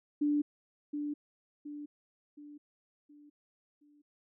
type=tone with echo; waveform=sine; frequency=293.7 Hz; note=D4; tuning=in tune; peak=-26 dBFS; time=0.21-0.42 s; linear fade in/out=10 ms; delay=720 ms; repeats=5; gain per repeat=-7 dB; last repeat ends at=4.02 s; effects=none